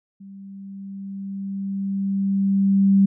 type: tone with level ramp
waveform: sine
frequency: 196 Hz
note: G3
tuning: in tune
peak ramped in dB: -38 to -11 dBFS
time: 0.2-3.06 s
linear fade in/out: 10 ms
effects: none